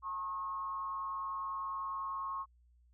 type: tone with frequency modulation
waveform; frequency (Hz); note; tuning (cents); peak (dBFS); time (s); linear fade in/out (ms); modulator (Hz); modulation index
sine; 1084; C#6; -39; -36; 0.02-2.46; 50; 174; 0.45
effects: added 60 Hz sine -63 dBFS peak until 2.93 s